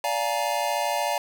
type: chord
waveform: square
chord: Bb dominant seventh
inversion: first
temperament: just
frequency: 582.7 / 699.2 / 839.1 / 932.3 Hz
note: D5 / F5 / Ab5 / Bb5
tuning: -14 / +2 / +18 / 0 cents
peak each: -30 dBFS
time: 0.04-1.18 s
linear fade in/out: 2 ms
effects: none